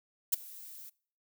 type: noise with ADSR envelope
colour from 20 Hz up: violet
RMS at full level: -24 dBFS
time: 0.32-0.9 s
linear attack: 14 ms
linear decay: 15 ms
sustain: -24 dB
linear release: 13 ms
effects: noise-tail reverb RT60 0.5 s tail -24 dB re dry